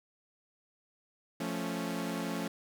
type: chord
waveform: sawtooth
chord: F augmented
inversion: none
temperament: equal with one note detuned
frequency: 174.61 / 220.6 / 277.2 Hz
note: F3 / A3 / C#4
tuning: 0 / +5 / 0 cents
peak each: -34 dBFS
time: 1.4-2.48 s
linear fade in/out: 5 ms
effects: none